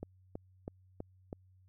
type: click train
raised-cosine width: 2 ms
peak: -27 dBFS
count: 5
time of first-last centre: 0.03-1.329 s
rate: 3.08 Hz
effects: added 93 Hz sine -61 dBFS peak until 1.68 s